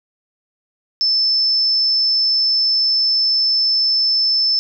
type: tone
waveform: sine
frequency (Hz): 5274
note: E8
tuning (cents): 0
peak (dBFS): -13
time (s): 1.01-4.59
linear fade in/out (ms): 0
effects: none